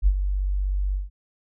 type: tone with ADSR envelope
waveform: sine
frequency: 48.09 Hz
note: G1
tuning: 32 cents flat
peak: -12 dBFS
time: 0.02-1.1 s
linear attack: 48 ms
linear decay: 60 ms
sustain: -9 dB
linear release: 160 ms
effects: none